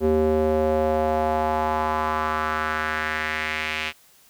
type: tone with band-pass filter sweep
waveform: square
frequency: 77.78 Hz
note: D#2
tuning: in tune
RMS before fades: -23 dBFS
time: 0-3.93 s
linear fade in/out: 50 ms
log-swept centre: 380 to 2600 Hz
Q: 2.6
effects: white hiss -55 dBFS RMS until 4.29 s